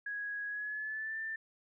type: tone with pitch glide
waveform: sine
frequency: 1661.2 to 1780.4 Hz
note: G#6 to A6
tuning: 0 to +20 cents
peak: -36 dBFS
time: 0.06-1.36 s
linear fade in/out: 5 ms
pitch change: +120 cents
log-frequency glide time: 0.47-1.19 s
effects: none